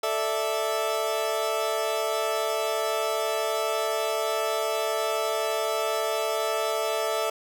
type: chord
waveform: 30% pulse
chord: A suspended fourth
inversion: none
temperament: equal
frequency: 440 / 587.3 / 659.3 Hz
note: A4 / D5 / E5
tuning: 0 / 0 / 0 cents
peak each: -27 / -29 / -25 dBFS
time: 0.03-7.3 s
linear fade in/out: 5 ms
effects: none